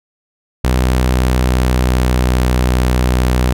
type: tone with pitch glide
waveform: sawtooth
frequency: 63 to 62.35 Hz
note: B1 to B1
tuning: +35 to +17 cents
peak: -7 dBFS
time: 0.64-3.53 s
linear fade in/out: 5 ms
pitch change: -18 cents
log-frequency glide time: 1.1-2.41 s
effects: none